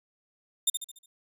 10% pulse tone with echo, 3622 Hz, A7, 49 cents sharp, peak -13 dBFS, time 0.67-0.7 s, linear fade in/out 5 ms, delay 72 ms, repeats 5, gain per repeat -7 dB, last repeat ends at 1.06 s, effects resampled to 32000 Hz

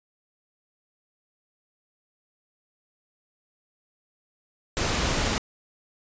pink noise, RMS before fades -25 dBFS, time 4.77-5.38 s, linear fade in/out 0 ms, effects resampled to 16000 Hz

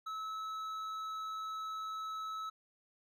triangle tone with hard clipping, 1299 Hz, E6, 26 cents flat, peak -40 dBFS, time 0.06-2.5 s, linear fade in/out 10 ms, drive 10 dB, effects none

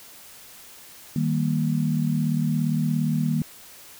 sine chord, Eb major, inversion none, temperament equal, 155.56 / 196 / 233.1 Hz, Eb3 / G3 / Bb3, 0 / 0 / 0 cents, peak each -23 / -28 / -25 dBFS, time 1.16-3.42 s, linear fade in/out 2 ms, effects white hiss -46 dBFS RMS until 3.99 s

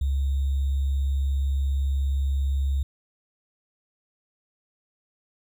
sine tone with sample-and-hold, 68.6 Hz, C#2, 17 cents flat, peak -21 dBFS, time 0.01-2.83 s, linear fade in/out 5 ms, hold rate 3675 Hz, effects none

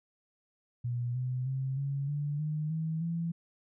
sine tone with pitch steps, 121.2 / 126.93 / 132.94 / 139.22 / 145.81 / 152.7 / 159.92 / 167.49 Hz, B2 / B2 / C3 / C#3 / D3 / D#3 / D#3 / E3, -32 / +48 / +28 / +8 / -12 / -32 / +48 / +28 cents, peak -30 dBFS, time 0.84-3.32 s, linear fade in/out 10 ms, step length 310 ms, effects none

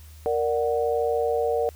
sine chord, Bb augmented, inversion none, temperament equal, 466.2 / 587.3 / 740 Hz, Bb4 / D5 / F#5, 0 / 0 / 0 cents, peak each -23 / -27 / -28 dBFS, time 0.26-1.69 s, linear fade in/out 0 ms, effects added 77 Hz sine -43 dBFS peak until 1.75 s + white hiss -54 dBFS RMS until 1.75 s

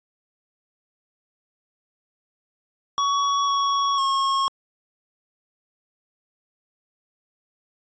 square tone with pitch steps, 1124 / 1117 / 1087 Hz, C#6 / C#6 / C#6, +24 / +13 / -34 cents, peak -20 dBFS, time 2.98-4.48 s, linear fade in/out 0 ms, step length 500 ms, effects resampled to 16000 Hz

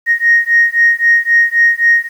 sine beating tone pair, 1864.7 / 1868.5 Hz, A#6 / A#6, 0 / +4 cents, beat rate 3.8 Hz, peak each -10 dBFS, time 0.06-2.09 s, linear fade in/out 50 ms, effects tanh soft clip ceiling 0 dBFS + 7-bit

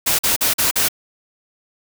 white noise bursts, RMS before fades -17 dBFS, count 5, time 0.06-0.886 s, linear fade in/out 10 ms, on 130 ms, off 44 ms, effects none

